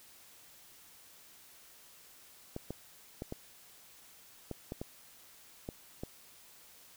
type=clicks; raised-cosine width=2 ms; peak=-25 dBFS; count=9; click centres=2.564 / 2.706 / 3.221 / 3.324 / 4.513 / 4.721 / 4.815 / 5.689 / 6.035 s; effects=white hiss -58 dBFS RMS until 6.96 s